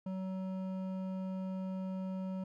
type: tone with hard clipping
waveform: triangle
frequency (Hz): 188.3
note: F#3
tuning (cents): +31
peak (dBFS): -38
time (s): 0.06-2.44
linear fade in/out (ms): 5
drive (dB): 14
effects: none